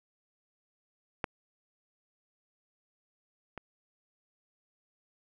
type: clicks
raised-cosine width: 0.5 ms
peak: -15 / -25 dBFS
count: 2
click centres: 1.242 / 3.577 s
effects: none